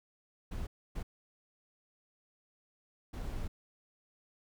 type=noise bursts at uneven times; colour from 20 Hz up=brown; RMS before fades=-38 dBFS; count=3; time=0.51-0.67 / 0.95-1.03 / 3.13-3.48 s; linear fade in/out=10 ms; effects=none